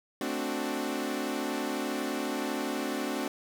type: chord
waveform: sawtooth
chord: D dominant seventh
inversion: second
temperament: equal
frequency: 220 / 261.6 / 293.7 / 370 Hz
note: A3 / C4 / D4 / F#4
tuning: 0 / 0 / 0 / 0 cents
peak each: -34 / -31 / -31 / -33 dBFS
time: 0.21-3.28 s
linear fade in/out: 2 ms
effects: none